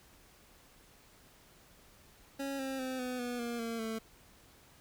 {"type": "tone with pitch steps", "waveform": "25% pulse", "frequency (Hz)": [275.1, 267, 259.1, 251.4, 244, 236.7, 229.7, 222.9], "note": ["C#4", "C4", "C4", "B3", "B3", "A#3", "A#3", "A3"], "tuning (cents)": [-13, 35, -17, 31, -21, 27, -25, 23], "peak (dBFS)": -32, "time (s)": [2.39, 3.99], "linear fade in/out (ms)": 10, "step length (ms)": 200, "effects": ["pink hiss -61 dBFS RMS until 4.8 s"]}